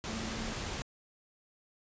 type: tone in noise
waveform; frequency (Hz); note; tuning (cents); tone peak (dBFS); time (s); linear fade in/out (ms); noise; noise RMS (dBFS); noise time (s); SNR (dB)
sine; 223; A3; +23; -40; 0.09-0.53; 0; pink; -38; 0.04-0.82; -5
effects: resampled to 16000 Hz